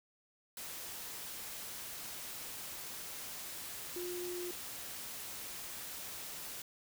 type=tone in noise; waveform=sine; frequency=355.1 Hz; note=F4; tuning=29 cents sharp; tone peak=-39 dBFS; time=3.96-4.51 s; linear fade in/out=2 ms; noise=white; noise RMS=-45 dBFS; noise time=0.57-6.62 s; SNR=+3 dB; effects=none